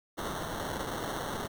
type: noise with sample-and-hold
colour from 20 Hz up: white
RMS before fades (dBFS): -36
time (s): 0.17-1.48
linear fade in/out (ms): 20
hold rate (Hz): 2450
effects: none